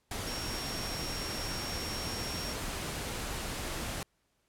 sine tone in noise, 5550 Hz, F8, 12 cents flat, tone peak -40 dBFS, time 0.27-2.53 s, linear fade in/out 2 ms, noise pink, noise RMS -37 dBFS, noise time 0.11-4.03 s, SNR -6 dB, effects pink hiss -75 dBFS RMS until 4.48 s + low-pass 12000 Hz 12 dB/octave

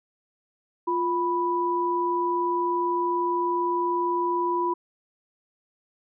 sine tone pair together, 349.2 / 986.7 Hz, F4 / B5, 0 / -2 cents, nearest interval octave + tritone, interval 1798 cents, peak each -26 / -24 dBFS, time 0.87-4.74 s, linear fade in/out 10 ms, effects none

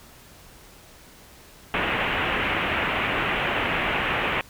white low-pass noise, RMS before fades -25 dBFS, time 1.74-4.41 s, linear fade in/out 0 ms, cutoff 2900 Hz, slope 48 dB/octave, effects pink hiss -49 dBFS RMS until 4.49 s

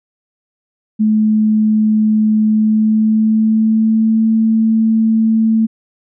sine tone with pitch glide, 215.6 to 222.3 Hz, A3 to A3, -35 to +18 cents, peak -9 dBFS, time 0.99-5.67 s, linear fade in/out 20 ms, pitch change +53 cents, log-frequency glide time 2.46-4.28 s, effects none

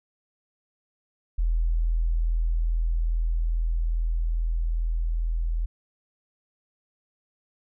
sine tone with level ramp, 41.2 Hz, E1, in tune, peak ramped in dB -20 to -23 dBFS, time 1.38-5.66 s, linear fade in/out 10 ms, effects none

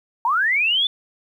sine linear sweep, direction up, 880 to 3535 Hz, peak -16 dBFS, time 0.25-0.87 s, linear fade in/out 2 ms, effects 9-bit

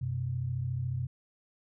sine tone pair together, 93.4 / 127.4 Hz, F#2 / C3, +17 / -46 cents, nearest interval perfect fourth, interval 537 cents, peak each -36 / -31 dBFS, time 0.01-1.07 s, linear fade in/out 10 ms, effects none

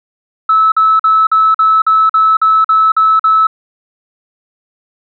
sine tone bursts, 1303 Hz, E6, 20 cents flat, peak -5 dBFS, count 11, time 0.49-3.47 s, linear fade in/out 5 ms, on 230 ms, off 45 ms, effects tanh soft clip ceiling -1 dBFS

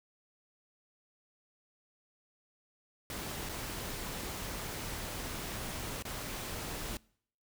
pink noise with dropouts, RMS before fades -40 dBFS, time 3.1-6.97 s, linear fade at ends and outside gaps 1 ms, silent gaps 3.49-3.494 / 6.024-6.052 s, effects noise-tail reverb RT60 0.6 s tail -24 dB re dry

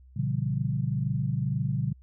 sine chord, A# diminished seventh, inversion none, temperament equal with one note detuned, 116.54 / 138.59 / 164.81 / 191.41 Hz, A#2 / C#3 / E3 / G3, 0 / 0 / 0 / -41 cents, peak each -30 / -28 / -34 / -34 dBFS, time 0.16-1.93 s, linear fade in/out 10 ms, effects added 64 Hz sine -50 dBFS peak until 2.02 s

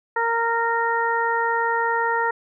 harmonic tone, 462.6 Hz, A#4, 13 cents flat, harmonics 1 / 2 / 3 / 4, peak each -26 / -22 / -26 / -26 dBFS, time 0.16-2.31 s, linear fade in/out 5 ms, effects none

